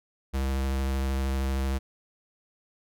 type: tone with vibrato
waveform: square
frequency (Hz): 66.9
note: C2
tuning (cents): +39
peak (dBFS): -26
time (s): 0.33-1.79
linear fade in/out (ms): 20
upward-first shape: sine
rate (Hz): 13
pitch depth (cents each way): 16
effects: none